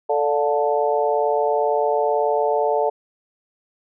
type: harmonic tone with a mistuned harmonic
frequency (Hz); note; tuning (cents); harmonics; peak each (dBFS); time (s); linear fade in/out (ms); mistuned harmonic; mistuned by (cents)
146.83; D3; 0; 3 / 4 / 5 / 6; -21 / -22 / -23 / -24; 0.09-2.9; 10; 5; -43
effects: none